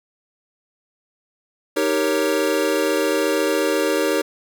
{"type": "chord", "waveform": "square", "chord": "Eb dominant seventh", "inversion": "none", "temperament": "equal", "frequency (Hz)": [311.1, 392, 466.2, 554.4], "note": ["Eb4", "G4", "Bb4", "Db5"], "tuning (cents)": [0, 0, 0, 0], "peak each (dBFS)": -24, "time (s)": [1.76, 4.22], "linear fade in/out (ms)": 10, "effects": []}